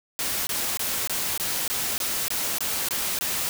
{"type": "noise bursts", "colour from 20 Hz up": "white", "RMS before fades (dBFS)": -27, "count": 11, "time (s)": [0.19, 3.49], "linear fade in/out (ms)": 0, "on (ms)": 280, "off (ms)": 22, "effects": []}